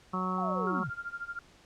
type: harmonic tone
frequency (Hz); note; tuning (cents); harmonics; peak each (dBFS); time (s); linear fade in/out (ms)
185; F#3; 0; 1 / 2 / 3 / 4 / 5 / 6 / 7; -33 / -41 / -44 / -44 / -42 / -34 / -36; 0.13-0.84; 10
type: linear sweep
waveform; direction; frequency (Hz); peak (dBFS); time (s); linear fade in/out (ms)
sine; down; 772 to 102.1; -34; 0.38-0.9; 5
type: tone with tremolo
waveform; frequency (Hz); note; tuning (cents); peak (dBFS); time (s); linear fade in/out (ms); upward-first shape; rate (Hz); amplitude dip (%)
sine; 1396.9; F6; 0; -33; 0.67-1.39; 2; sine; 13; 90
effects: pink hiss -59 dBFS RMS until 1.65 s + low-pass 7000 Hz 12 dB/octave